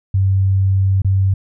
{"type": "tone with dropouts", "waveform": "sine", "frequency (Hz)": 96.3, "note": "G2", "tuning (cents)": -30, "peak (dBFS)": -11, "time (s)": [0.14, 1.34], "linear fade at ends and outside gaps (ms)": 5, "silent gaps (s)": [1.02, 1.046], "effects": []}